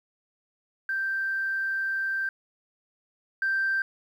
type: tone pair in turn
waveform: sine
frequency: 1568 / 1568 Hz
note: G6 / G6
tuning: 0 / 0 cents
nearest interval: unison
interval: 0 cents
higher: neither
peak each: -25 / -22 dBFS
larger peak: second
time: 0.89-2.29 / 3.42-3.82 s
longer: first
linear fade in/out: 2 ms
effects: tanh soft clip ceiling -19 dBFS + 10-bit